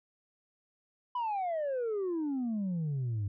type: exponential sweep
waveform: sine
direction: down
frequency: 1007 to 96.7 Hz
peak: -28 dBFS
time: 1.15-3.28 s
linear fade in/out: 5 ms
effects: tanh soft clip ceiling -29 dBFS